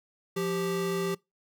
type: tone pair together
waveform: square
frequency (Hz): 174.62 / 392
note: F3 / G4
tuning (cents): 0 / 0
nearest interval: octave + major second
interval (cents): 1400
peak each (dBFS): -33 / -30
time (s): 0.36-1.15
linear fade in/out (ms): 10
effects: noise-tail reverb RT60 0.2 s tail -23 dB re dry